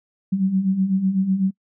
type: beating tone pair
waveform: sine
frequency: 185 / 193 Hz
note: F#3 / G3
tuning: 0 / -27 cents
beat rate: 8 Hz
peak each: -24 / -18 dBFS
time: 0.32-1.51 s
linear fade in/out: 10 ms
effects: noise-tail reverb RT60 0.1 s tail -26 dB re dry